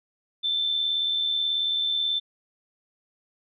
sine tone with amplitude modulation, 3542 Hz, A7, 11 cents sharp, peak -21 dBFS, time 0.43-2.2 s, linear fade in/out 20 ms, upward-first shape sine, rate 78.4 Hz, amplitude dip 35%, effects none

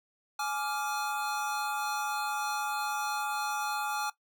square chord, D diminished, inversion second, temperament equal with one note detuned, 838.8 / 1174.7 / 1396.9 Hz, Ab5 / D6 / F6, +17 / 0 / 0 cents, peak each -34 / -38 / -37 dBFS, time 0.39-4.1 s, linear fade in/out 5 ms, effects noise-tail reverb RT60 0.1 s tail -17 dB re dry

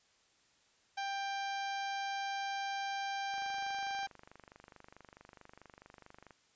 harmonic tone, 790 Hz, G5, 13 cents sharp, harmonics 1 / 2 / 3 / 4 / 5 / 6 / 7 / 8, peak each -37 / -43 / -47 / -49 / -51 / -53 / -54 / -55 dBFS, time 0.97-4.07 s, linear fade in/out 10 ms
click train, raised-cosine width 0.5 ms, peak -38 dBFS, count 74, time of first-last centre 3.34-6.307 s, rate 24.6 Hz
effects white hiss -70 dBFS RMS until 6.55 s + resampled to 16000 Hz

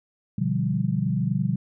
sine chord, G dominant seventh, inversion first, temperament equal, 123.47 / 146.83 / 174.61 / 196 Hz, B2 / D3 / F3 / G3, 0 / 0 / 0 / 0 cents, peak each -27 dBFS, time 0.38-1.56 s, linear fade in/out 5 ms, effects none

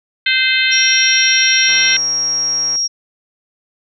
harmonic tone, 518 Hz, C5, 17 cents flat, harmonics 3 / 4 / 5 / 6 / 7 / 8, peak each -18 / -16 / -19 / -19 / -20 / -22 dBFS, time 0.26-1.97 s, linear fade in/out 5 ms
sine tone, 5600 Hz, F8, 4 cents sharp, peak -14 dBFS, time 0.71-2.88 s, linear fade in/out 20 ms
click train, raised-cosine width 0.5 ms, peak -20 dBFS, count 158, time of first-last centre 1.69-2.758 s, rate 147 Hz
effects none

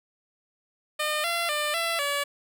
10% pulse tone with pitch steps, 606 / 683 / 597 / 671 / 571 Hz, D#5 / F5 / D5 / E5 / D5, -46 / -39 / +28 / +31 / -49 cents, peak -17 dBFS, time 0.99-2.24 s, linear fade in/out 10 ms, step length 250 ms, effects none

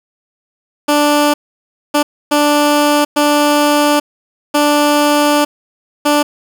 15% pulse tone bursts at uneven times, 293.7 Hz, D4, in tune, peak -3 dBFS, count 6, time 0.88-1.34 / 1.94-2.03 / 2.31-3.05 / 3.16-4 / 4.54-5.45 / 6.05-6.23 s, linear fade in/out 10 ms, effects none

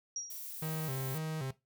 sine tone with exponential decay, 5690 Hz, F8, 31 cents sharp, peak -34 dBFS, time 0.16-0.52 s, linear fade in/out 2 ms, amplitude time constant 77 ms
violet noise, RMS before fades -44 dBFS, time 0.3-1.18 s, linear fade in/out 2 ms
45% pulse tone with vibrato, 144.5 Hz, D3, 28 cents flat, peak -35 dBFS, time 0.62-1.51 s, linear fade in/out 5 ms, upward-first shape square, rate 1.9 Hz, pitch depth 150 cents each way
effects noise-tail reverb RT60 0.2 s tail -17 dB re dry

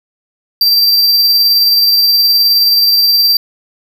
square tone with tremolo, 4699 Hz, D8, in tune, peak -6 dBFS, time 0.61-3.37 s, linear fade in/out 2 ms, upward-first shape triangle, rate 19 Hz, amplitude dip 30%, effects 7-bit

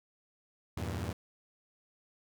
sawtooth chord, E diminished, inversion none, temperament equal, 82.41 / 98 / 116.54 Hz, E2 / G2 / Bb2, 0 / 0 / 0 cents, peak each -34 / -35 / -37 dBFS, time 0.77-1.13 s, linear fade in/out 5 ms, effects none

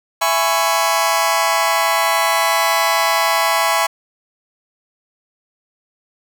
sawtooth chord, C# minor seventh, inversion first, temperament just, 665.2 / 831.5 / 997.9 / 1108.7 Hz, E5 / G#5 / B5 / C#6, +16 / +2 / +18 / 0 cents, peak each -16 dBFS, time 0.21-3.87 s, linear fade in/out 10 ms, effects none

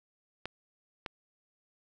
clicks, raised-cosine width 0.3 ms, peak -20 dBFS, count 2, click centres 0.456 / 1.062 s, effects none

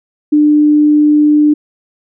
sine tone, 298.7 Hz, D4, 29 cents sharp, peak -5 dBFS, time 0.32-1.54 s, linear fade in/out 10 ms, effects none

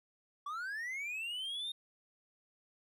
triangle linear sweep, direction up, 1122 to 3700 Hz, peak -36 dBFS, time 0.46-1.72 s, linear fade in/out 5 ms, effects none

